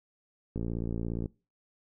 click train, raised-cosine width 3 ms, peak -21 dBFS, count 41, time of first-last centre 0.56-1.258 s, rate 57.3 Hz, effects noise-tail reverb RT60 0.3 s tail -22 dB re dry

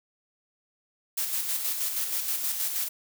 blue noise with tremolo, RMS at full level -28 dBFS, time 1.17-2.89 s, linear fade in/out 10 ms, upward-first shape square, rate 6.3 Hz, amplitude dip 40%, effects none

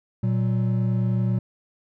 triangle tone pair together, 118.56 / 188.2 Hz, A#2 / F#3, +30 / +30 cents, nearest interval minor sixth, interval 800 cents, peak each -19 / -23 dBFS, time 0.23-1.39 s, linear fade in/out 5 ms, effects none

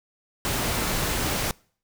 pink noise, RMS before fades -26 dBFS, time 0.45-1.51 s, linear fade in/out 0 ms, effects noise-tail reverb RT60 0.5 s tail -25 dB re dry

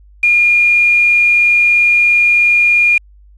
sine tone with quantisation, 2419 Hz, D#7, 49 cents flat, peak -7 dBFS, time 0.23-2.98 s, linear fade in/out 5 ms, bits 5, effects added 50 Hz sine -40 dBFS peak until 3.37 s + resampled to 22050 Hz

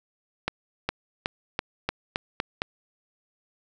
accelerating click train, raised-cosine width 0.3 ms, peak -9 dBFS, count 8, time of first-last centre 0.48-2.619 s, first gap 410 ms, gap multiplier 0.9, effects none

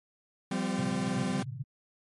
40% pulse chord, F suspended second, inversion none, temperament equal with one note detuned, 174.61 / 196 / 255.7 Hz, F3 / G3 / C4, 0 / 0 / -40 cents, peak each -35 / -31 / -33 dBFS, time 0.51-1.43 s, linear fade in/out 5 ms
pink band-pass noise, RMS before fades -38 dBFS, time 0.78-1.64 s, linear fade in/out 5 ms, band 110 to 150 Hz, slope 96 dB/octave
effects MP3 48 kbps

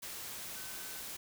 sine tone in noise, 1522 Hz, F#6, 48 cents sharp, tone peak -54 dBFS, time 0.55-1.01 s, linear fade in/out 10 ms, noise white, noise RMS -44 dBFS, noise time 0.02-1.17 s, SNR -13 dB, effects none

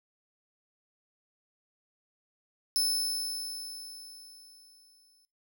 sawtooth tone with exponential decay, 5260 Hz, E8, 5 cents flat, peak -21 dBFS, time 2.76-5.25 s, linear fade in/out 0 ms, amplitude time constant 540 ms, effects noise-tail reverb RT60 0.3 s tail -23 dB re dry

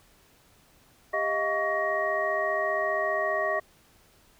sine tone cluster, 400.2 / 630 / 705 / 1125 / 1879 Hz, G4 / D#5 / F5 / C#6 / A#6, +36 / +21 / +16 / +25 / +13 cents, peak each -35 / -28 / -35 / -31 / -30 dBFS, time 1.13-3.6 s, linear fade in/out 10 ms, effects pink hiss -60 dBFS RMS until 4.39 s

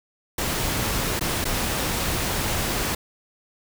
pink noise with dropouts, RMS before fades -25 dBFS, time 0.38-2.95 s, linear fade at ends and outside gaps 5 ms, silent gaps 1.195-1.209 / 1.444-1.452 s, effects none

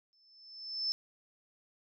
sine tone with exponential growth, 5274 Hz, E8, in tune, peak -28 dBFS, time 0.13-0.92 s, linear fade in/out 0 ms, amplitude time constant 170 ms, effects none

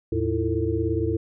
sine tone cluster, 79.9 / 109 / 323 / 340.5 / 447.4 Hz, D#2 / A2 / E4 / F4 / A4, +47 / -16 / -35 / -44 / +29 cents, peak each -28 dBFS, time 0.12-1.17 s, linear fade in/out 5 ms, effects none

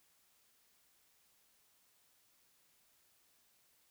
silence, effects white hiss -72 dBFS RMS until 3.9 s

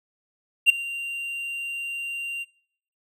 triangle tone with ADSR envelope, 2773 Hz, F7, 13 cents flat, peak -7 dBFS, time 0.66-2.45 s, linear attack 35 ms, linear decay 10 ms, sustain -20 dB, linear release 30 ms, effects noise-tail reverb RT60 0.6 s tail -22 dB re dry

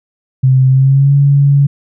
sine tone with pitch glide, 130.81 to 141.01 Hz, C3 to C#3, 0 to +30 cents, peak -5 dBFS, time 0.43-1.67 s, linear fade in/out 10 ms, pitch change +130 cents, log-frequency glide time 0.68-1.14 s, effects none

